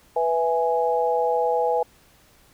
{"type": "chord", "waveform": "sine", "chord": "E major", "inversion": "second", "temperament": "equal", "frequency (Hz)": [493.9, 659.3, 830.6], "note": ["B4", "E5", "G#5"], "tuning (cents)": [0, 0, 0], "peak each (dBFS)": [-22, -26, -23], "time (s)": [0.16, 1.83], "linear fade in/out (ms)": 5, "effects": ["pink hiss -56 dBFS RMS until 2.53 s"]}